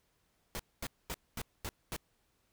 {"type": "noise bursts", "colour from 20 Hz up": "pink", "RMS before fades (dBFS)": -39, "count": 6, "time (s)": [0.55, 1.964], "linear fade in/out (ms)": 0, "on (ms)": 44, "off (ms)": 230, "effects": ["pink hiss -75 dBFS RMS until 2.52 s"]}